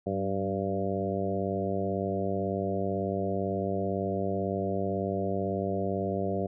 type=harmonic tone with a mistuned harmonic; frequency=98 Hz; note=G2; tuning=in tune; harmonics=1 / 2 / 3 / 4 / 5 / 6 / 7; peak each=-36 / -33 / -38 / -34 / -36 / -35 / -36 dBFS; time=0.06-6.47 s; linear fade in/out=10 ms; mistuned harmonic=2; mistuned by=-32 cents; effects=none